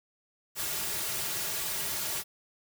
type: noise with comb filter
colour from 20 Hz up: white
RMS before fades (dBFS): -33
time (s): 0.55-2.24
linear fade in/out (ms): 50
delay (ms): 3.9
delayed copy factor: -0.7
effects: none